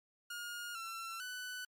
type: tone with pitch steps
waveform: sawtooth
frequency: 1425 / 1348 / 1495 Hz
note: F6 / E6 / F#6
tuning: +34 / +38 / +17 cents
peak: -38 dBFS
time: 0.3-1.65 s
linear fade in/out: 5 ms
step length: 450 ms
effects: MP3 64 kbps